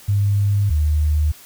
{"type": "tone pair in turn", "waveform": "sine", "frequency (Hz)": [101.2, 75.81], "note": ["G#2", "D#2"], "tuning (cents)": [-44, -44], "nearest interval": "perfect fourth", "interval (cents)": 500, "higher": "first", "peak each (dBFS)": -14, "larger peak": "neither", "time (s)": [[0.08, 0.7], [0.7, 1.32]], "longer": "neither", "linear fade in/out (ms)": 10, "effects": ["white hiss -44 dBFS RMS until 1.45 s"]}